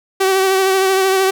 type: tone with vibrato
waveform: sawtooth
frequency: 382.2 Hz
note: G4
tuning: 44 cents flat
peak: -8 dBFS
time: 0.2-1.31 s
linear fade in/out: 10 ms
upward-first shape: triangle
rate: 13 Hz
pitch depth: 33 cents each way
effects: none